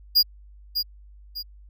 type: tone with echo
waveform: square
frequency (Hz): 4848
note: D#8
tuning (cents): -46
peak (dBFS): -14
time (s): 0.15-0.23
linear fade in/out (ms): 20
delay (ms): 600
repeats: 2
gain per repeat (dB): -8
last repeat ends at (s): 1.43
effects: added 50 Hz sine -45 dBFS peak until 1.69 s